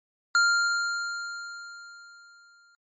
square tone with exponential decay, 1396.9 Hz, F6, in tune, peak -18 dBFS, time 0.35-2.75 s, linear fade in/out 1 ms, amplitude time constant 520 ms, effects MP3 32 kbps

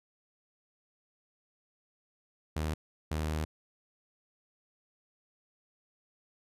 sawtooth tone pair in turn, 77.6 / 77.6 Hz, D#2 / D#2, -4 / -4 cents, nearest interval unison, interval 0 cents, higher neither, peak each -27 dBFS, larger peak neither, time 2.56-2.74 / 3.11-3.45 s, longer second, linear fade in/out 5 ms, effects resampled to 32000 Hz

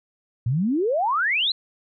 sine exponential sweep, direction up, 110 to 4202 Hz, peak -19 dBFS, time 0.46-1.52 s, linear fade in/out 5 ms, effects none

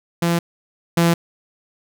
sawtooth tone pair in turn, 170.2 / 169.22 Hz, F3 / E3, -44 / +46 cents, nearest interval unison, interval 10 cents, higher first, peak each -12 / -9 dBFS, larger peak second, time 0.22-0.39 / 0.97-1.14 s, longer neither, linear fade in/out 5 ms, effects none

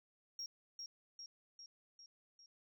sine tone with echo, 5588 Hz, F8, in tune, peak -40 dBFS, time 0.39-0.46 s, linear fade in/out 2 ms, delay 400 ms, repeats 5, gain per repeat -4 dB, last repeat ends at 2.46 s, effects tanh soft clip ceiling -40 dBFS

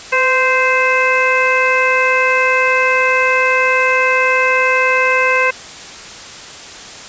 harmonic tone with a mistuned harmonic, 520 Hz, C5, 11 cents flat, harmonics 1 / 2 / 3 / 4 / 5, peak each -17 / -17 / -17 / -17 / -17 dBFS, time 0.12-5.51 s, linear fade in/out 10 ms, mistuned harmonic 1, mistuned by -34 cents, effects white hiss -32 dBFS RMS until 7.08 s + resampled to 16000 Hz

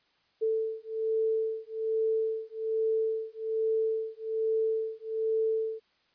sine beating tone pair, 442.3 / 443.5 Hz, A4 / A4, +9 / +14 cents, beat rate 1.2 Hz, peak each -30 dBFS, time 0.41-5.8 s, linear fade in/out 20 ms, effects white hiss -69 dBFS RMS until 6.14 s + resampled to 11025 Hz

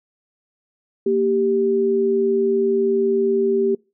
sine tone pair together, 233.1 / 392 Hz, A#3 / G4, 0 / 0 cents, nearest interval major sixth, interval 900 cents, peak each -23 / -16 dBFS, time 1.06-3.75 s, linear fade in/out 5 ms, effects noise-tail reverb RT60 0.3 s tail -26 dB re dry

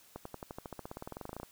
accelerating click train, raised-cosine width 1 ms, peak -27 dBFS, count 23, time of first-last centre 0.16-1.432 s, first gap 94 ms, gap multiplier 0.95, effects white hiss -61 dBFS RMS until 1.51 s

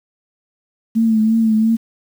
sine tone with vibrato, 222 Hz, A3, 16 cents sharp, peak -11 dBFS, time 0.95-1.77 s, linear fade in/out 20 ms, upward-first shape triangle, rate 2.9 Hz, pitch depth 48 cents each way, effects 7-bit

